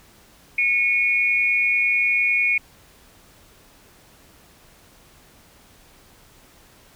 sine tone pair together, 2196 / 2445 Hz, C#7 / D#7, -17 / -31 cents, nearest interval major second, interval 186 cents, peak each -20 / -19 dBFS, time 0.58-2.58 s, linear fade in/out 5 ms, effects pink hiss -52 dBFS RMS until 6.95 s

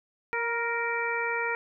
harmonic tone with a mistuned harmonic, 466.2 Hz, A#4, in tune, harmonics 1 / 2 / 3 / 4 / 5, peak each -33 / -33 / -33 / -33 / -33 dBFS, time 0.33-1.55 s, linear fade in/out 0 ms, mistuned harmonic 2, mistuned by +21 cents, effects none

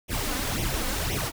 pink noise with flanger, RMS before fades -28 dBFS, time 0.08-1.32 s, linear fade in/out 50 ms, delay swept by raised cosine 0.33 to 4.03 ms, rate 1.9 Hz, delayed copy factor +0.8, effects none

